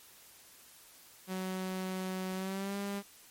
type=tone with pitch glide; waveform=sawtooth; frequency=186.9 to 200.3 Hz; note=F#3 to G3; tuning=+18 to +38 cents; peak=-31 dBFS; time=1.27-3.03 s; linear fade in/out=50 ms; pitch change=+120 cents; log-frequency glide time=2.34-2.77 s; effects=white hiss -57 dBFS RMS until 3.3 s + MP3 64 kbps